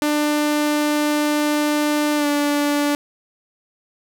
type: tone with pitch glide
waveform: sawtooth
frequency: 297.7 to 290.6 Hz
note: D4 to D4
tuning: +24 to -18 cents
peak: -13 dBFS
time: 0.02-2.95 s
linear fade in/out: 0 ms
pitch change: -42 cents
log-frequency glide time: 2.16-2.27 s
effects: none